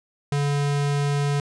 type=tone; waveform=square; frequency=143.3 Hz; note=D3; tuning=42 cents flat; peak=-21 dBFS; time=0.32-1.4 s; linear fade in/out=2 ms; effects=resampled to 22050 Hz